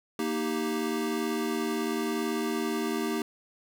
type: chord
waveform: square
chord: Eb major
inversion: second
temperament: equal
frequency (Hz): 233.1 / 311.1 / 392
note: Bb3 / Eb4 / G4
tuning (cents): 0 / 0 / 0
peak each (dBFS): -33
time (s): 0.19-3.22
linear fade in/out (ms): 2
effects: none